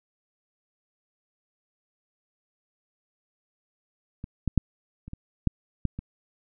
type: clicks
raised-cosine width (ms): 5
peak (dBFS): -23 / -13 / -6 / -28 / -23 / -8 / -12 / -21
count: 8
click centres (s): 4.241 / 4.477 / 4.577 / 5.08 / 5.134 / 5.473 / 5.853 / 5.99
effects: none